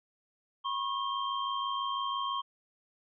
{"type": "tone cluster", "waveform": "sine", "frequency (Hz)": [980, 1086, 3166], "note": ["B5", "C#6", "G7"], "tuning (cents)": [-14, -36, 17], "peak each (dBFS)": [-39, -32, -38], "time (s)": [0.64, 2.42], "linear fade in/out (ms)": 20, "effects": []}